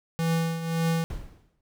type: tone with tremolo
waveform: square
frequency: 164.81 Hz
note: E3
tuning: in tune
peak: -22 dBFS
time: 0.19-1.04 s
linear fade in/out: 0 ms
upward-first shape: triangle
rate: 1.8 Hz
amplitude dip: 70%
type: noise with exponential decay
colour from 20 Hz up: brown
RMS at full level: -32 dBFS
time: 1.1-1.61 s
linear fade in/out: 2 ms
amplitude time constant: 110 ms
effects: none